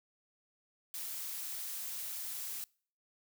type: noise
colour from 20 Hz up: blue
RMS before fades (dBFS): -41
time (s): 0.94-2.64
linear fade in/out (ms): 0
effects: noise-tail reverb RT60 0.5 s tail -26 dB re dry